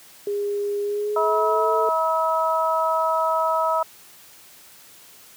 sine tone with pitch glide, 407.9 to 442.3 Hz, G#4 to A4, -31 to +9 cents, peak -22 dBFS, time 0.27-1.89 s, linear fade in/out 2 ms, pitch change +140 cents, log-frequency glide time 0.82-1.72 s
harmonic tone, 322.2 Hz, E4, 39 cents flat, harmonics 2 / 3 / 4, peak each -23 / -23 / -23 dBFS, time 1.16-3.83 s, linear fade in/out 5 ms
effects white hiss -48 dBFS RMS until 5.36 s + high-pass 80 Hz 12 dB/octave

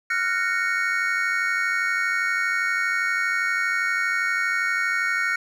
triangle chord, Gb major seventh, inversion third, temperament just, 1387.5 / 1480 / 1850 / 2220 Hz, F6 / Gb6 / Bb6 / Db7, -12 / 0 / -14 / +2 cents, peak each -25 dBFS, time 0.1-5.36 s, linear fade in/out 5 ms, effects none

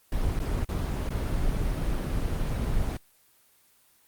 brown noise with dropouts, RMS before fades -27 dBFS, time 0.12-2.97 s, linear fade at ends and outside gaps 2 ms, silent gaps 0.391-0.4 / 0.647-0.689 / 1.091-1.104 s, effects white hiss -62 dBFS RMS until 4.07 s + Opus 24 kbps

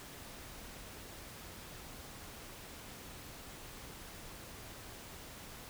silence, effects pink hiss -50 dBFS RMS until 5.69 s

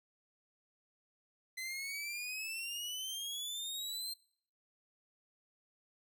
sawtooth exponential sweep, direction up, 2033 to 4186 Hz, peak -36 dBFS, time 1.57-4.14 s, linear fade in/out 10 ms, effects noise-tail reverb RT60 0.6 s tail -23 dB re dry

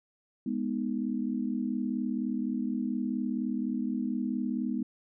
sine chord, G# minor, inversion none, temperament equal, 207.7 / 246.9 / 311.1 Hz, G#3 / B3 / D#4, 0 / 0 / 0 cents, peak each -33 / -31 / -36 dBFS, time 0.46-4.83 s, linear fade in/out 5 ms, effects none

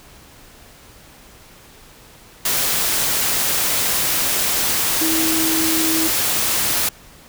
sine tone in noise, 321.4 Hz, E4, 44 cents flat, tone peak -20 dBFS, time 5.01-6.08 s, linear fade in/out 5 ms, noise white, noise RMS -19 dBFS, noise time 2.45-6.89 s, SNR -4 dB, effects pink hiss -45 dBFS RMS until 7.28 s

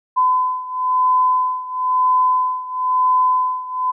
sine beating tone pair, 1013 / 1014 Hz, B5 / B5, +44 / +45 cents, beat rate 1 Hz, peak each -16 / -19 dBFS, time 0.16-3.92 s, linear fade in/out 20 ms, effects none

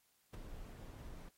brown noise with ADSR envelope, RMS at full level -40 dBFS, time 0.33-1.29 s, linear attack 13 ms, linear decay 8 ms, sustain -10 dB, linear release 6 ms, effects white hiss -75 dBFS RMS until 1.37 s + AAC 48 kbps

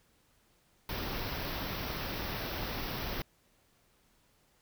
pink band-stop noise, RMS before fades -37 dBFS, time 0.89-3.22 s, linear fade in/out 2 ms, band 5700 to 12000 Hz, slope 96 dB/octave, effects pink hiss -69 dBFS RMS until 4.61 s

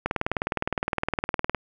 click train, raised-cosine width 0.5 ms, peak -9 dBFS, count 30, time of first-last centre 0.06-1.547 s, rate 19.5 Hz, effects none

